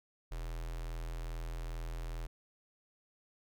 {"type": "tone with notch filter", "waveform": "square", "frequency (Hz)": 41.2, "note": "E1", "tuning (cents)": 0, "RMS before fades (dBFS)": -40, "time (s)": [0.31, 2.27], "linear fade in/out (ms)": 10, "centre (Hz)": 210, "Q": 1.2, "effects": []}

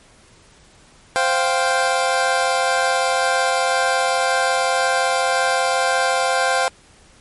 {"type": "chord", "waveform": "25% pulse", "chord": "C suspended fourth", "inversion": "none", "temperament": "equal", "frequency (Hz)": [523.3, 698.5, 784], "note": ["C5", "F5", "G5"], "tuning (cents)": [0, 0, 0], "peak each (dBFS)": -17, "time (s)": [1.16, 6.68], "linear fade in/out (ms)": 0, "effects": ["pink hiss -50 dBFS RMS until 7.2 s", "MP3 48 kbps"]}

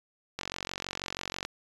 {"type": "click train", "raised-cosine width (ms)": 0.2, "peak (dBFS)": -16, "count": 50, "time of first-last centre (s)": [0.39, 1.451], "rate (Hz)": 46.2, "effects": ["resampled to 24000 Hz"]}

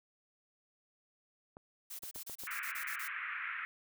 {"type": "clicks", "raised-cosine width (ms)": 1, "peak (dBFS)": -36, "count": 5, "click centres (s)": [1.569, 2.035, 2.16, 2.297, 2.436]}
{"type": "noise bursts", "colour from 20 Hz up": "blue", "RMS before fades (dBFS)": -45, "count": 10, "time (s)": [1.9, 3.081], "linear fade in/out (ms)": 10, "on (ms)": 92, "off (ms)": 29}
{"type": "band-pass noise", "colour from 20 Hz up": "pink", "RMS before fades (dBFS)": -41, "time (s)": [2.47, 3.65], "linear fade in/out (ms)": 0, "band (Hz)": [1300, 2400], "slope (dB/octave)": 48}
{"effects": []}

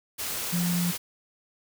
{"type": "tone in noise", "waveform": "sine", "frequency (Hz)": 174.61, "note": "F3", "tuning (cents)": 0, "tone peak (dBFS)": -24, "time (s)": [0.52, 0.92], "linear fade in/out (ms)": 20, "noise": "white", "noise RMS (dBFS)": -32, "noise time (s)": [0.18, 0.98], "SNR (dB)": 5, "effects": []}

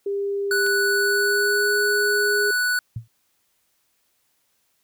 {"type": "tone with pitch glide", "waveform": "sine", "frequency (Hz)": [399.8, 412], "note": ["G4", "G#4"], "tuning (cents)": [34, -14], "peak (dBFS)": -22, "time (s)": [0.06, 2.51], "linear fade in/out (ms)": 5, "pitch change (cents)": 52, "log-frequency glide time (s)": [0.82, 1.75]}
{"type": "tone", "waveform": "square", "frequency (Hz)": 1480, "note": "F#6", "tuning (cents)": 0, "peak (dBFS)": -20, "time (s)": [0.51, 2.79], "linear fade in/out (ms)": 2}
{"type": "click", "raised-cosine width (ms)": 0.2, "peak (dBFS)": -20, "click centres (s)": 0.665}
{"type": "tone with exponential decay", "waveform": "sine", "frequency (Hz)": 114.3, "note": "A#2", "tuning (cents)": -34, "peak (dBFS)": -23, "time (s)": [2.96, 3.08], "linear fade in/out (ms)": 5, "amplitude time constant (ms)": 26}
{"effects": ["white hiss -68 dBFS RMS until 4.83 s"]}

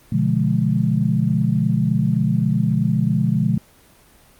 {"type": "chord", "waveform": "sine", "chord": "B diminished seventh", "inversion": "none", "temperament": "equal with one note detuned", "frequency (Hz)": [123.47, 146.83, 174.61, 210.8], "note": ["B2", "D3", "F3", "Ab3"], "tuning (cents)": [0, 0, 0, 26], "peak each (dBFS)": -21, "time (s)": [0.12, 3.58], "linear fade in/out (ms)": 5, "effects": ["pink hiss -51 dBFS RMS until 4.39 s", "Opus 24 kbps"]}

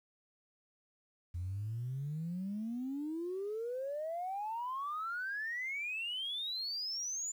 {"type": "exponential sweep", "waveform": "sine", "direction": "up", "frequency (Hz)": [84.5, 7140], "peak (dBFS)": -35, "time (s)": [1.34, 7.32], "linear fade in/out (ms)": 10, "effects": ["tanh soft clip ceiling -32 dBFS", "11-bit"]}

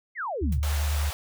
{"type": "exponential sweep", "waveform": "sine", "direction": "down", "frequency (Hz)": [2217, 82.41], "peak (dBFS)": -28, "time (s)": [0.15, 0.63], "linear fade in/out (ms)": 50}
{"type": "tone with vibrato", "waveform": "sine", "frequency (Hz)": 73.9, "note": "D2", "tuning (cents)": 11, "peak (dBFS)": -23, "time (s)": [0.41, 1.11], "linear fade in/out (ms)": 20, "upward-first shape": "square", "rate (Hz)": 10, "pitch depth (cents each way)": 23}
{"type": "noise with exponential decay", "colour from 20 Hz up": "white", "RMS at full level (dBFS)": -39, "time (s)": [0.52, 0.61], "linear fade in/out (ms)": 5, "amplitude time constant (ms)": 19}
{"type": "high-pass noise", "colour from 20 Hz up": "pink", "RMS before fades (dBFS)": -36, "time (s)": [0.63, 1.13], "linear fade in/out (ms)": 0, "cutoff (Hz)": 550, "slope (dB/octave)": 24}
{"effects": []}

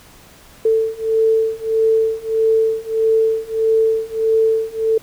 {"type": "beating tone pair", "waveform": "sine", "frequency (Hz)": [443.8, 445.4], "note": ["A4", "A4"], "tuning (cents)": [15, 21], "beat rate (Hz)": 1.6, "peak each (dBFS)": [-17, -16], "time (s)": [0.65, 4.98], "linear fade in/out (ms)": 5, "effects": ["pink hiss -45 dBFS RMS until 5.02 s"]}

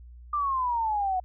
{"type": "exponential sweep", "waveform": "sine", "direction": "down", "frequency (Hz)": [1200, 727], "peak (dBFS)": -24, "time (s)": [0.33, 1.2], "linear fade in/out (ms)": 5, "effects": ["added 60 Hz sine -44 dBFS peak until 1.24 s"]}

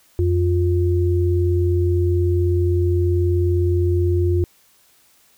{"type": "tone pair together", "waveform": "sine", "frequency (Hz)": [88.1, 352.4], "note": ["F2", "F4"], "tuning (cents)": [16, 16], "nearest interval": "2 octaves", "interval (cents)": 2400, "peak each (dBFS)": [-16, -20], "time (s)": [0.19, 4.44], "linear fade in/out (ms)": 0, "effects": ["white hiss -56 dBFS RMS until 5.37 s"]}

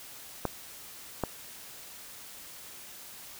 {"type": "clicks", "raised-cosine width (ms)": 1, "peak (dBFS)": -14, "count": 2, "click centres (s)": [0.453, 1.237], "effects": ["white hiss -47 dBFS RMS until 3.39 s"]}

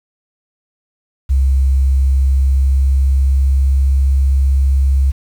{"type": "tone with pitch glide", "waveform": "sine", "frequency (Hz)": [66.8, 67.65], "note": ["C2", "C#2"], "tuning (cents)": [36, -42], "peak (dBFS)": -9, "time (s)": [1.29, 5.12], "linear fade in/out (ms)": 20, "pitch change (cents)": 22, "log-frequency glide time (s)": [1.74, 3.96], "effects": ["7-bit"]}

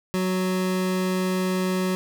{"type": "tone pair together", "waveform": "square", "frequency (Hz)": [185.5, 370], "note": ["F#3", "F#4"], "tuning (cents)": [5, 0], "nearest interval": "octave", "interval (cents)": 1195, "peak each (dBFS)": [-24, -28], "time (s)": [0.14, 1.95], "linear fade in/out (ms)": 0, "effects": []}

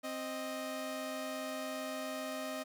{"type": "tone pair together", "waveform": "sawtooth", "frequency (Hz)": [262.4, 622.3], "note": ["C4", "D#5"], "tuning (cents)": [5, 0], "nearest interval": "octave + minor third", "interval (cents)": 1495, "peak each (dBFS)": [-38, -36], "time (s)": [0.03, 2.64], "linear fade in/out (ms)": 20, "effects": []}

